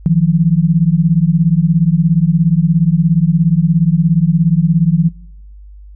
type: beating tone pair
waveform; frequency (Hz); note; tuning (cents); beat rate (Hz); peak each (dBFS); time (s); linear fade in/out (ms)
sine; 157.7 / 174.7; D#3 / F3; +24 / +1; 17; -11; 0.06-5.09; 0
effects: noise-tail reverb RT60 0.7 s tail -23 dB re dry + added 50 Hz sine -33 dBFS peak until 5.95 s